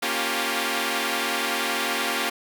5% pulse chord, G half-diminished seventh, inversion first, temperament equal with one note detuned, 233.1 / 277.2 / 352.3 / 392 Hz, Bb3 / Db4 / F4 / G4, 0 / 0 / +15 / 0 cents, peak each -18 dBFS, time 0.02-2.3 s, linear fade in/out 10 ms, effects none

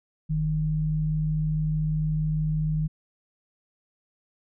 sine tone pair together, 43.21 / 154.1 Hz, F1 / D#3, -18 / -16 cents, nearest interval octave + minor seventh, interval 2202 cents, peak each -31 / -23 dBFS, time 0.29-2.88 s, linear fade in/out 20 ms, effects none

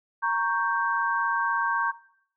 sine chord, G diminished, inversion first, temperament equal, 932.3 / 1108.7 / 1568 Hz, Bb5 / Db6 / G6, 0 / 0 / 0 cents, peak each -27 dBFS, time 0.22-1.92 s, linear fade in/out 20 ms, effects noise-tail reverb RT60 0.6 s tail -17 dB re dry

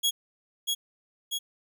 sawtooth tone with echo, 3322 Hz, G#7, in tune, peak -19 dBFS, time 0.03-0.11 s, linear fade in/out 20 ms, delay 640 ms, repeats 2, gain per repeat -3 dB, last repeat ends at 1.39 s, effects none

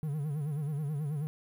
triangle tone with vibrato, 148.2 Hz, D3, 16 cents sharp, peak -29 dBFS, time 0.03-1.27 s, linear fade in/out 0 ms, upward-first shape sine, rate 9.3 Hz, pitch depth 110 cents each way, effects 10-bit

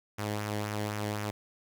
sawtooth tone with flanger, 104.9 Hz, G#2, 18 cents sharp, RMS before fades -34 dBFS, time 0.18-1.31 s, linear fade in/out 10 ms, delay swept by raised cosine 0.23 to 0.82 ms, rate 3.9 Hz, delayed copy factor -0.5, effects 10-bit

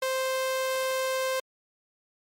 sawtooth tone, 523.3 Hz, C5, in tune, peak -22 dBFS, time 0.02-1.4 s, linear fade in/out 5 ms, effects MP3 64 kbps

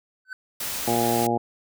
triangle tone with exponential growth, 1520 Hz, F#6, 46 cents sharp, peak -26 dBFS, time 0.25-0.33 s, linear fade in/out 2 ms, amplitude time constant 16 ms
white noise, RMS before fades -30 dBFS, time 0.6-1.27 s, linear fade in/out 5 ms
harmonic tone, 117.6 Hz, A#2, 16 cents sharp, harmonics 1 / 2 / 3 / 4 / 5 / 6 / 7, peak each -32 / -27 / -27 / -29 / -32 / -28 / -26 dBFS, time 0.87-1.38 s, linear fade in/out 10 ms
effects none

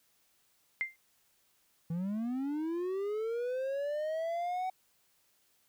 sine tone with exponential decay, 2093 Hz, C7, in tune, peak -26 dBFS, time 0.81-0.96 s, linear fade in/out 0 ms, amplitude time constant 32 ms
triangle linear sweep, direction up, 160.3 to 755 Hz, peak -30 dBFS, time 1.9-4.7 s, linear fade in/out 5 ms
effects white hiss -71 dBFS RMS until 5.68 s

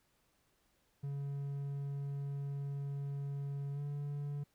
triangle tone with pitch glide, 140.5 to 144.03 Hz, C#3 to D3, +24 to -33 cents, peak -35 dBFS, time 1.03-4.44 s, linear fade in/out 10 ms, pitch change +43 cents, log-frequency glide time 3.73-3.8 s, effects pink hiss -75 dBFS RMS until 4.54 s

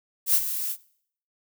violet noise with ADSR envelope, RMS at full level -18 dBFS, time 0.26-0.77 s, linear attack 81 ms, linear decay 61 ms, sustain -11 dB, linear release 62 ms, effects noise-tail reverb RT60 0.6 s tail -20 dB re dry

